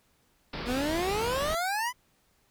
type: low-pass noise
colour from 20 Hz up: pink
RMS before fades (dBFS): -36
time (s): 0.53-1.55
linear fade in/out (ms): 5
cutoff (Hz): 5200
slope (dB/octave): 96
type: exponential sweep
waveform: 25% pulse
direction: up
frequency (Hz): 233.1 to 1022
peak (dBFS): -24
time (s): 0.65-1.93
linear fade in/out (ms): 50
effects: pink hiss -68 dBFS RMS until 2.5 s